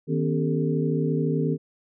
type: tone cluster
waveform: sine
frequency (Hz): 156.1 / 244 / 275.6 / 393 / 447.3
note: D#3 / B3 / C#4 / G4 / A4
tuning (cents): +6 / -21 / -10 / +4 / +28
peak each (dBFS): -24 / -29 / -29 / -30 / -30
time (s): 0.07-1.58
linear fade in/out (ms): 50
effects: none